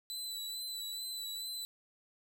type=tone with vibrato; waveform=sawtooth; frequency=3985 Hz; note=B7; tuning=15 cents sharp; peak=-36 dBFS; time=0.1-1.65 s; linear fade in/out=0 ms; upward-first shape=sine; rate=2.3 Hz; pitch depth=28 cents each way; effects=none